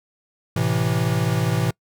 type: chord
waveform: square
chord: A minor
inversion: none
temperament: equal with one note detuned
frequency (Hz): 110 / 129.53 / 164.81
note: A2 / C3 / E3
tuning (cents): 0 / -17 / 0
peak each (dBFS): -24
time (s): 0.56-1.71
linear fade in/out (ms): 5
effects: noise-tail reverb RT60 0.1 s tail -26 dB re dry